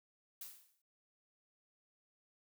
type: noise with exponential decay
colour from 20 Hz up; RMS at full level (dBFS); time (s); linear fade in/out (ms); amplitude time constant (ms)
blue; -45; 0.41-0.82; 5; 87
effects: noise-tail reverb RT60 0.2 s tail -24 dB re dry